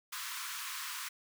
pink high-pass noise, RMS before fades -41 dBFS, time 0.12-1.09 s, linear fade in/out 10 ms, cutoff 980 Hz, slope 96 dB/octave, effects none

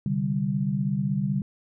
sine chord, C suspended second, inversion none, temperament equal, 130.81 / 146.83 / 196 Hz, C3 / D3 / G3, 0 / 0 / 0 cents, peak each -30 / -27 / -26 dBFS, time 0.06-1.42 s, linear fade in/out 2 ms, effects none

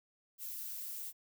violet noise, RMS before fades -43 dBFS, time 0.38-1.13 s, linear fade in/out 50 ms, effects none

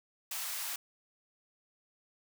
white high-pass noise, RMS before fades -38 dBFS, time 0.31-0.76 s, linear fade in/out 5 ms, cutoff 730 Hz, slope 24 dB/octave, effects none

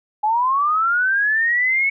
sine linear sweep, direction up, 830.6 to 2217 Hz, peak -15 dBFS, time 0.23-1.9 s, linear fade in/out 10 ms, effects none

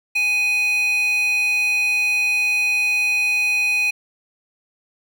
square tone with high-pass filter, 830.6 Hz, G#5, in tune, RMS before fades -19 dBFS, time 0.15-3.91 s, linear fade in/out 10 ms, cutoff 2500 Hz, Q 5.7, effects none

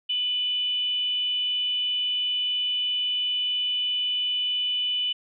sine tone with frequency modulation, 2979 Hz, F#7, 11 cents sharp, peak -23 dBFS, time 0.09-5.13 s, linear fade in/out 10 ms, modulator 533 Hz, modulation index 0.22, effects none

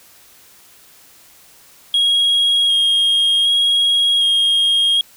sine tone with vibrato, 3270 Hz, G#7, 28 cents flat, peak -9 dBFS, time 1.94-5.01 s, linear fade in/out 2 ms, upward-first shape square, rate 0.66 Hz, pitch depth 12 cents each way, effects tanh soft clip ceiling -11 dBFS + white hiss -47 dBFS RMS until 5.16 s

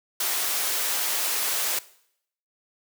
white high-pass noise, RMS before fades -26 dBFS, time 0.2-1.79 s, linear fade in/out 5 ms, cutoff 440 Hz, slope 12 dB/octave, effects noise-tail reverb RT60 0.7 s tail -19 dB re dry

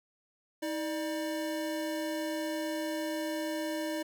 square tone pair together, 317.9 / 597 Hz, D#4 / D5, +37 / +28 cents, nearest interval major seventh, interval 1091 cents, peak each -35 / -37 dBFS, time 0.62-4.03 s, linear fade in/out 10 ms, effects none

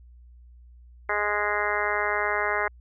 harmonic tone, 207.7 Hz, G#3, in tune, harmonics 2 / 3 / 4 / 5 / 6 / 7 / 8 / 9 / 10, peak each -32 / -32 / -32 / -32 / -32 / -32 / -32 / -32 / -32 dBFS, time 1.09-2.68 s, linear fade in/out 5 ms, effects added 60 Hz sine -47 dBFS peak until 2.8 s

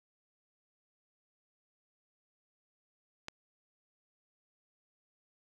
click, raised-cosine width 0.2 ms, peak -22 dBFS, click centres 3.284 s, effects none

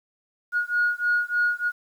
sine beating tone pair, 1442 / 1445.3 Hz, F#6 / F#6, -45 / -41 cents, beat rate 3.3 Hz, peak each -23 dBFS, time 0.52-1.72 s, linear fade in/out 50 ms, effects tanh soft clip ceiling -14 dBFS + 9-bit

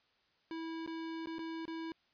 square tone with dropouts, 326.3 Hz, E4, 18 cents flat, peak -40 dBFS, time 0.51-1.92 s, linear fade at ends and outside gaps 1 ms, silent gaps 0.863-0.875 / 1.259-1.271 / 1.384-1.391 / 1.654-1.679 s, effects white hiss -73 dBFS RMS until 2.13 s + resampled to 11025 Hz

